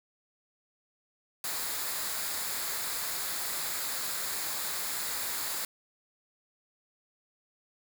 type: noise with comb filter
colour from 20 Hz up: white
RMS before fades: -34 dBFS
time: 1.44-5.65 s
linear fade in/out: 2 ms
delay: 0.34 ms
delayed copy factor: -0.5
effects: none